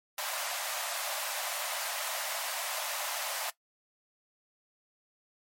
pink high-pass noise, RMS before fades -35 dBFS, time 0.18-3.5 s, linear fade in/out 2 ms, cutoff 560 Hz, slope 96 dB/octave, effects noise-tail reverb RT60 0.1 s tail -17 dB re dry + MP3 64 kbps

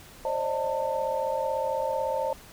sine tone cluster, 533 / 589 / 627 / 896 Hz, C5 / D5 / D#5 / A5, +32 / +5 / +13 / +31 cents, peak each -29 / -33 / -34 / -30 dBFS, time 0.25-2.33 s, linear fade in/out 2 ms, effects pink hiss -49 dBFS RMS until 2.52 s

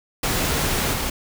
pink noise with level steps, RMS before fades -22 / -25 dBFS, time 0.23-1.1 s, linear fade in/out 5 ms, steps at 0.93 s, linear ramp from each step 2 ms, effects none

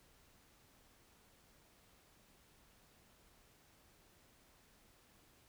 silence, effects pink hiss -68 dBFS RMS until 5.48 s

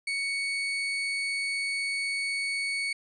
35% pulse tone, 2226 Hz, C#7, 7 cents sharp, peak -26 dBFS, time 0.07-2.93 s, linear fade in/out 5 ms, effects resampled to 22050 Hz

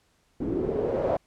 white noise with low-pass filter sweep, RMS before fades -27 dBFS, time 0.4-1.17 s, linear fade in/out 5 ms, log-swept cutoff 290 to 630 Hz, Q 5, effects pink hiss -67 dBFS RMS until 1.26 s + low-pass 10000 Hz 12 dB/octave

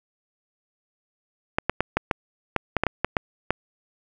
clicks, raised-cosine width 0.5 ms, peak -5 dBFS, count 12, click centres 1.585 / 1.696 / 1.806 / 1.97 / 2.112 / 2.563 / 2.767 / 2.836 / 2.867 / 3.046 / 3.168 / 3.506 s, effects none

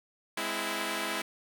5% pulse chord, Ab augmented, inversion none, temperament equal with one note detuned, 207.7 / 257.4 / 329.6 Hz, Ab3 / C4 / E4, 0 / -28 / 0 cents, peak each -25 / -27 / -22 dBFS, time 0.37-1.22 s, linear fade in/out 5 ms, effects none

